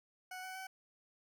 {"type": "tone with pitch steps", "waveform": "20% pulse", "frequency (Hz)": [740, 749.5, 759], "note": ["F#5", "F#5", "F#5"], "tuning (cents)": [0, 22, 44], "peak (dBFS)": -39, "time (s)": [0.31, 0.67], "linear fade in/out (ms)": 5, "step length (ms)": 120, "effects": []}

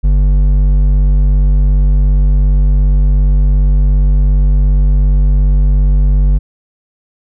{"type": "tone with hard clipping", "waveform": "sine", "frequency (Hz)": 48.65, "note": "G1", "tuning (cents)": -12, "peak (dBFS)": -8, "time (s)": [0.03, 6.39], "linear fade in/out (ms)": 20, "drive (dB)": 7, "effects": []}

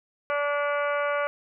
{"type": "harmonic tone", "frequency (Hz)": 289.1, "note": "D4", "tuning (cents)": -27, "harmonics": [2, 3, 4, 5, 6, 7, 8, 9, 10], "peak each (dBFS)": [-26, -38, -30, -31, -45, -38, -37, -48, -47], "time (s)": [0.3, 1.27], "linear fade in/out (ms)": 0, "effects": []}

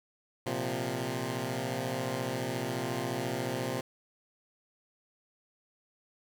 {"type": "chord", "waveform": "10% pulse", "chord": "Bb suspended second", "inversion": "none", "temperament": "equal", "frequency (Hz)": [116.54, 130.81, 174.61], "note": ["Bb2", "C3", "F3"], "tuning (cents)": [0, 0, 0], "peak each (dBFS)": [-28, -26, -32], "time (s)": [0.46, 3.81], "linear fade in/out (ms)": 5, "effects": ["10-bit"]}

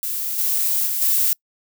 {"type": "noise with level steps", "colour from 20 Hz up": "violet", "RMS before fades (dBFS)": [-25, -20, -23, -18], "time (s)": [0.03, 1.33], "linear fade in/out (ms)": 0, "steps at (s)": [0.38, 0.86, 1.01], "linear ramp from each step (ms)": 10, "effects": ["noise-tail reverb RT60 0.1 s tail -26 dB re dry"]}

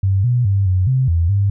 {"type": "tone with pitch steps", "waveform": "sine", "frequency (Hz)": [96.8, 122.7, 98.6, 92.4, 130.5, 83.9, 99.9], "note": ["G2", "B2", "G2", "F#2", "C3", "E2", "G2"], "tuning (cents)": [-21, -11, 11, -2, -4, 31, 33], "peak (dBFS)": -12, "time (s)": [0.03, 1.5], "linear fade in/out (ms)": 5, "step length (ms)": 210, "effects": []}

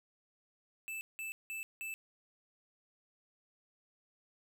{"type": "tone bursts", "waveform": "square", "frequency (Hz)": 2637, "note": "E7", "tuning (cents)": 0, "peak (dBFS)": -40, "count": 4, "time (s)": [0.88, 1.94], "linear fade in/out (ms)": 0, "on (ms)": 130, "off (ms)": 180, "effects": []}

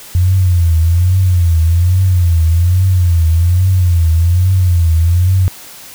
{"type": "tone with vibrato", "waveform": "sine", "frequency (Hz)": 87.31, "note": "F2", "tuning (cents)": 0, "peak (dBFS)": -7, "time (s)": [0.15, 5.48], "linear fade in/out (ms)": 0, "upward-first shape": "triangle", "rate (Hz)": 1.2, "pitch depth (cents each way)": 150, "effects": ["white hiss -34 dBFS RMS until 5.94 s"]}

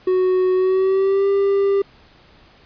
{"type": "tone with pitch glide", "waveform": "triangle", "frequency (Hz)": [369.9, 396.4], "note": ["F#4", "G4"], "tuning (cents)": [0, 19], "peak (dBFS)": -12, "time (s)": [0.07, 1.82], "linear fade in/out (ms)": 5, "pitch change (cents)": 119, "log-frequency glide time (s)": [0.54, 1.28], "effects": ["pink hiss -50 dBFS RMS until 2.65 s", "resampled to 11025 Hz"]}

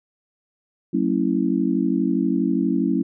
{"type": "chord", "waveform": "sine", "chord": "F# minor seventh", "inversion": "none", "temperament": "equal with one note detuned", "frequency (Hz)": [185, 224.9, 277.2, 329.6], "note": ["F#3", "A3", "C#4", "E4"], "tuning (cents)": [0, 38, 0, 0], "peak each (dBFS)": [-24, -24, -22, -24], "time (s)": [0.93, 3.03], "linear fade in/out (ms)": 10, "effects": []}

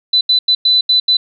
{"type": "tone bursts at uneven times", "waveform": "sine", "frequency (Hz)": 4000, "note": "B7", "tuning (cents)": 21, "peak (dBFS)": -8, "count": 6, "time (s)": [[0.13, 0.21], [0.29, 0.39], [0.48, 0.55], [0.65, 0.81], [0.89, 1], [1.08, 1.17]], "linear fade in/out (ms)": 5, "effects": []}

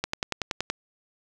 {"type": "click train", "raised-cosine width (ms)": 0.2, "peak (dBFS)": -9, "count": 8, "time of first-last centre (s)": [0.04, 0.7], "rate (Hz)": 10.6, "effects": []}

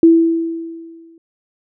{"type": "tone with exponential decay", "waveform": "sine", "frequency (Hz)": 330.4, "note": "E4", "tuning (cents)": 4, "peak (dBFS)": -3, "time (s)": [0.03, 1.18], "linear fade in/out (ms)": 2, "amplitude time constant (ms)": 250, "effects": []}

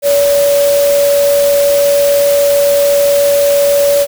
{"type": "tone in noise", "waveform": "sine", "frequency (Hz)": 569, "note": "C#5", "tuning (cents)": 45, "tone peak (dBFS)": -7, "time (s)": [0.02, 4.07], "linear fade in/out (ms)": 50, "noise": "white", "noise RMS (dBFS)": -20, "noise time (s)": [0.02, 4.07], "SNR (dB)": 10, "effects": []}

